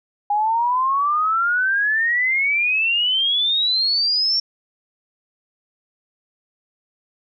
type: exponential sweep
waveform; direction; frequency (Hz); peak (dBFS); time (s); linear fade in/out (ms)
sine; up; 814 to 5520; -16; 0.3-4.4; 5
effects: none